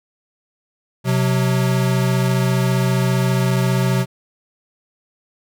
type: tone pair together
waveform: square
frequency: 128.21 / 183.1 Hz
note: C3 / F#3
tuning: -35 / -18 cents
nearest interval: tritone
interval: 617 cents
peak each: -17 / -21 dBFS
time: 1.04-4.06 s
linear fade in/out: 50 ms
effects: none